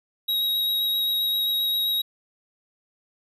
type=tone with vibrato; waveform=square; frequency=3814 Hz; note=A#7; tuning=39 cents sharp; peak=-22 dBFS; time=0.28-2.02 s; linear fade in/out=10 ms; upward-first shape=sine; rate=7.6 Hz; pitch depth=10 cents each way; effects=none